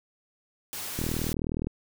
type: noise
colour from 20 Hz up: white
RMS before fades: -36 dBFS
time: 0.73-1.33 s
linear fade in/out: 0 ms
type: click train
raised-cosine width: 3 ms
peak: -17 dBFS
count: 28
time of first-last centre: 0.99-1.67 s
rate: 39.7 Hz
effects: none